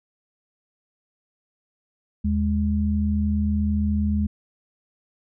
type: tone pair together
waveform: sine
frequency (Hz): 78.54 / 207.7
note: D#2 / G#3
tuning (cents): +17 / 0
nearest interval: octave + perfect fourth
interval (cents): 1683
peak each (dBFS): -22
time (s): 2.24-4.27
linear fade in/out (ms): 10
effects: none